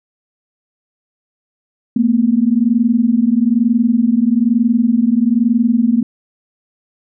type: tone pair together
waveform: sine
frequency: 223.4 / 244.5 Hz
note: A3 / B3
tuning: +27 / -17 cents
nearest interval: major second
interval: 156 cents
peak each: -13 dBFS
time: 1.96-6.03 s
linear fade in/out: 5 ms
effects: none